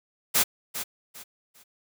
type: noise with echo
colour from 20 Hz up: white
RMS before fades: -21 dBFS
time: 0.34-0.44 s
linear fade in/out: 20 ms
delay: 400 ms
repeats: 3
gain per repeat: -11 dB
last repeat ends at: 1.64 s
effects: none